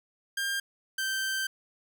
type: tone pair in turn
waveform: sawtooth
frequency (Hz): 1600 / 1558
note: G6 / G6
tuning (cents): +35 / -11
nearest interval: unison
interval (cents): 46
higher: first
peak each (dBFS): -25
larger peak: neither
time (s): 0.37-0.6 / 0.98-1.47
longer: second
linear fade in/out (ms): 5
effects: none